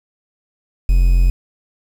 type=tone with quantisation; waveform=triangle; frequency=43.89 Hz; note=F1; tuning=9 cents sharp; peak=-7 dBFS; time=0.89-1.3 s; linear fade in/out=0 ms; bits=6; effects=none